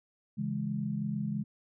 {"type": "chord", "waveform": "sine", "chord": "C# minor", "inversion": "none", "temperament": "equal", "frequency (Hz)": [138.59, 164.81, 207.7], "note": ["C#3", "E3", "G#3"], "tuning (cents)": [0, 0, 0], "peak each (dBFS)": [-36, -37, -33], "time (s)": [0.37, 1.44], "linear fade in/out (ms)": 20, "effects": []}